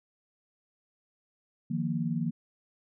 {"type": "chord", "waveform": "sine", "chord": "Eb suspended second", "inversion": "none", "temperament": "equal", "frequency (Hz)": [155.56, 174.61, 233.1], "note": ["Eb3", "F3", "Bb3"], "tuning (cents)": [0, 0, 0], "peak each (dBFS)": -32, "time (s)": [1.7, 2.31], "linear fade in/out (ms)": 10, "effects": []}